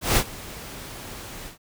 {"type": "noise with ADSR envelope", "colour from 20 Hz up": "pink", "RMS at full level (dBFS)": -18, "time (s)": [0.01, 1.58], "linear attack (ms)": 160, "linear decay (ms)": 65, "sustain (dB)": -20, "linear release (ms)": 120, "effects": []}